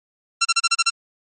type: tone bursts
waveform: 10% pulse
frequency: 1361 Hz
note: F6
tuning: 45 cents flat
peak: -6 dBFS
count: 7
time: 0.41-0.902 s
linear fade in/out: 10 ms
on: 42 ms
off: 33 ms
effects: MP3 32 kbps